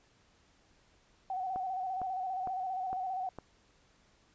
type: tone with vibrato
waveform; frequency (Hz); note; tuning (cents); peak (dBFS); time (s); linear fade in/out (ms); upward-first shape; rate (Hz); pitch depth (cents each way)
sine; 750; F#5; +23; -33; 1.3-3.29; 2; square; 15; 42
type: click train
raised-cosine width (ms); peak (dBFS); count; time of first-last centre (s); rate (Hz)
1; -28; 5; 1.56-3.386; 2.19
effects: pink hiss -67 dBFS RMS until 4.34 s + resampled to 16000 Hz